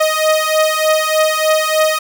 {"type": "beating tone pair", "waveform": "sawtooth", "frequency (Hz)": [623, 626.3], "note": ["D#5", "D#5"], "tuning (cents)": [2, 11], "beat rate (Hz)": 3.3, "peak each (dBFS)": -11, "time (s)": [0, 1.99], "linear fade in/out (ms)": 10, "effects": []}